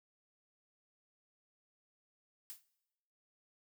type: noise with exponential decay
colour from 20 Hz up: blue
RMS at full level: -43 dBFS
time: 2.5-2.65 s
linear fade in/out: 0 ms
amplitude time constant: 31 ms
effects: noise-tail reverb RT60 1.0 s tail -21 dB re dry